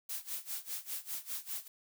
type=noise with tremolo; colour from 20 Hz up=blue; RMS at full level=-38 dBFS; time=0.09-1.68 s; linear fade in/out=5 ms; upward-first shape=sine; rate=5 Hz; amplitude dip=90%; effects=none